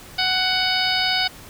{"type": "harmonic tone with a mistuned harmonic", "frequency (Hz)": 744, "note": "F#5", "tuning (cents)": 9, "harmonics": [1, 2, 3, 4, 5, 6, 7], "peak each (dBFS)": [-26, -26, -26, -26, -26, -26, -26], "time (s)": [0.18, 1.28], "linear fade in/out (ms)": 10, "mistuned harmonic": 7, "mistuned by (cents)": -77, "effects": ["pink hiss -42 dBFS RMS until 1.49 s"]}